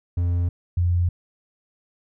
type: tone pair in turn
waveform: triangle / sine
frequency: 87.31 / 87.67 Hz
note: F2 / F2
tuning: 0 / +7 cents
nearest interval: unison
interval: 7 cents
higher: second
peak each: -17 dBFS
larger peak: neither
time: 0.17-0.49 / 0.77-1.09 s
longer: neither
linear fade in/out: 5 ms
effects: none